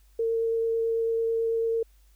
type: tone with vibrato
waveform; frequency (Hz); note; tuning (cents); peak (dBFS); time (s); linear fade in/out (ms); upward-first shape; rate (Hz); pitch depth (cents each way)
sine; 455.3; A#4; -41; -23; 0.19-1.83; 5; sine; 9.1; 8
effects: added 50 Hz sine -55 dBFS peak until 2.15 s + white hiss -67 dBFS RMS until 2.15 s